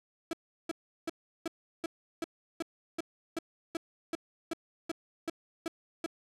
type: tone bursts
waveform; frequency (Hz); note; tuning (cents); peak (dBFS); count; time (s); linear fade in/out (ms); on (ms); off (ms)
35% pulse; 329.8; E4; +1; -30; 16; 0.31-6.062; 2; 22; 360
effects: low-pass 11000 Hz 12 dB/octave